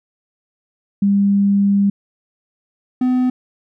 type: tone pair in turn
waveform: sine / triangle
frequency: 200 / 252.7 Hz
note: G3 / B3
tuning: +35 / +40 cents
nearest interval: major third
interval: 405 cents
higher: second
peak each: -11 dBFS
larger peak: neither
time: 1.02-1.9 / 3.01-3.3 s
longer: first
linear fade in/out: 5 ms
effects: none